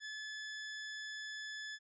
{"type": "tone", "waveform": "sawtooth", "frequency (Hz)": 1725, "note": "A6", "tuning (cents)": -35, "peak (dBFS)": -39, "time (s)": [0, 1.79], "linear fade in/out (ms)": 50, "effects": ["resampled to 16000 Hz"]}